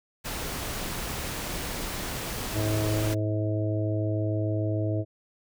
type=noise; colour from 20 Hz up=pink; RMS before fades=-33 dBFS; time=0.24-3.15 s; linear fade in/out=20 ms
type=harmonic tone; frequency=106.7 Hz; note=G#2; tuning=47 cents sharp; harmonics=1 / 3 / 4 / 5 / 6; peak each=-26 / -31 / -38 / -38 / -34 dBFS; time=2.53-5.05 s; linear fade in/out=50 ms
effects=none